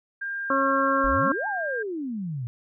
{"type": "tone", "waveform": "sine", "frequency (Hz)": 1600, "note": "G6", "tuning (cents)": 35, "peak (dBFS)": -28, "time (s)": [0.21, 1.83], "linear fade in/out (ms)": 10}
{"type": "harmonic tone", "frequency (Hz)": 272.3, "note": "C#4", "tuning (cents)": -31, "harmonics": [1, 2, 4, 5], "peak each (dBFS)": [-27, -26, -24, -26], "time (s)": [0.5, 1.32], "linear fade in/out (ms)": 2}
{"type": "exponential two-way sweep", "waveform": "sine", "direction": "up then down", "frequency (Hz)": [36.71, 886, 114.9], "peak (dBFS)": -28, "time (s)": [1.04, 2.47], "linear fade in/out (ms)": 0, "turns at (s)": 1.47}
{"effects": []}